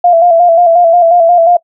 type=tone with vibrato; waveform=sine; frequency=685 Hz; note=F5; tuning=34 cents flat; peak=-3 dBFS; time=0.04-1.57 s; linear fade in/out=5 ms; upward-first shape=square; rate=5.6 Hz; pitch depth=50 cents each way; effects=noise-tail reverb RT60 0.1 s tail -23 dB re dry